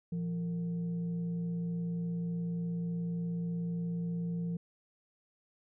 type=tone with frequency modulation; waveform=sine; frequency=170.8 Hz; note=F3; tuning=38 cents flat; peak=-32 dBFS; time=0.12-4.57 s; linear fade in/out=5 ms; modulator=285 Hz; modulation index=0.31; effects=none